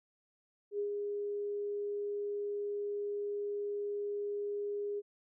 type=tone with ADSR envelope; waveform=sine; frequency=409.6 Hz; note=G#4; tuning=24 cents flat; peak=-31 dBFS; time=0.71-5.02 s; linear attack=80 ms; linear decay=100 ms; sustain=-3 dB; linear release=36 ms; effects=none